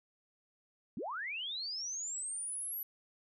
sine linear sweep, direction up, 160.7 to 11930 Hz, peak -37 dBFS, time 0.97-2.83 s, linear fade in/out 2 ms, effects none

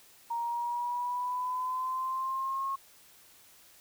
sine exponential sweep, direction up, 932.3 to 1088 Hz, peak -30 dBFS, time 0.3-2.76 s, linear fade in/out 10 ms, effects white hiss -58 dBFS RMS until 3.8 s

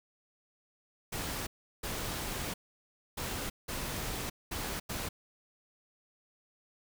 pink noise bursts at uneven times, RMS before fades -37 dBFS, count 6, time 1.12-1.47 / 1.83-2.54 / 3.17-3.5 / 3.68-4.3 / 4.51-4.8 / 4.89-5.09 s, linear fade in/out 10 ms, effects none

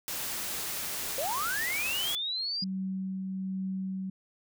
white noise, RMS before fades -35 dBFS, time 0.08-2.15 s, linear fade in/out 0 ms
sine linear sweep, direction up, 507 to 4903 Hz, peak -30 dBFS, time 1.18-2.64 s, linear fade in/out 2 ms
sine tone with tremolo, 189.8 Hz, F#3, 44 cents sharp, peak -30 dBFS, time 2.62-4.1 s, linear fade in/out 5 ms, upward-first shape triangle, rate 1.2 Hz, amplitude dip 25%
effects none

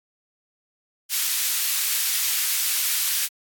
white high-pass noise, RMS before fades -23 dBFS, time 1.09-3.29 s, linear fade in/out 50 ms, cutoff 2000 Hz, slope 12 dB/octave, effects AAC 64 kbps

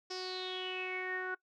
sawtooth tone with low-pass filter sweep, 370 Hz, F#4, in tune, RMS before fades -39 dBFS, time 0.1-1.35 s, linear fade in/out 10 ms, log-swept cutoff 5300 to 1500 Hz, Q 9.5, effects noise-tail reverb RT60 0.1 s tail -21 dB re dry

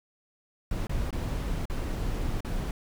brown noise with dropouts, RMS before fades -30 dBFS, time 0.71-2.71 s, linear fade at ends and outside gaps 2 ms, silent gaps 0.87-0.894 / 1.107-1.127 / 1.655-1.698 / 2.406-2.447 s, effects none

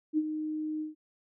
sine tone with ADSR envelope, 308.8 Hz, D#4, 13 cents flat, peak -22 dBFS, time 0.13-0.95 s, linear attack 47 ms, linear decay 44 ms, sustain -9 dB, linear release 140 ms, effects none

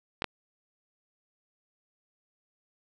clicks, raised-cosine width 0.3 ms, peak -13 dBFS, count 2, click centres 0.221 / 0.243 s, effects none

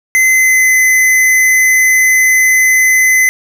square tone with pitch glide, 2051 to 2034 Hz, C7 to C7, -35 to -50 cents, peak -7 dBFS, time 0.15-3.29 s, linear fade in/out 0 ms, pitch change -15 cents, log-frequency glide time 0.32-0.76 s, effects none

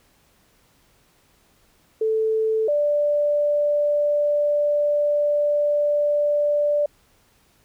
sine tone pair in turn, 440 / 587.3 Hz, A4 / D5, 0 / 0 cents, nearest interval perfect fourth, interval 500 cents, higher second, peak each -18 / -17 dBFS, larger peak second, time 2.01-2.68 / 2.68-6.86 s, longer second, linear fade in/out 5 ms, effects pink hiss -60 dBFS RMS until 7.64 s

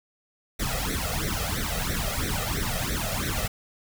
pink noise with flanger, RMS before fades -28 dBFS, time 0.59-3.48 s, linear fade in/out 10 ms, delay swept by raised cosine 0.5 to 1.6 ms, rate 3 Hz, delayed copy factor +1, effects none

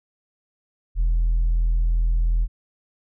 triangle tone with tanh clipping, 41.38 Hz, E1, 7 cents sharp, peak -17 dBFS, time 0.95-2.48 s, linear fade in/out 50 ms, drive 6 dB, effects none

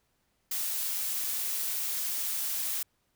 blue noise, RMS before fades -32 dBFS, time 0.51-2.83 s, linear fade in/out 5 ms, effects pink hiss -74 dBFS RMS until 3.15 s

